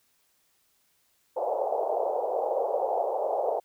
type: band-pass noise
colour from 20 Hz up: pink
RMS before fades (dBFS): -28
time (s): 1.36-3.6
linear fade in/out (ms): 10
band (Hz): 460 to 820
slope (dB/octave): 48
effects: white hiss -69 dBFS RMS until 3.64 s